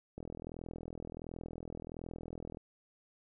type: click train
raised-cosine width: 2 ms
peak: -30 dBFS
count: 100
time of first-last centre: 0.18-2.571 s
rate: 41.4 Hz
effects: none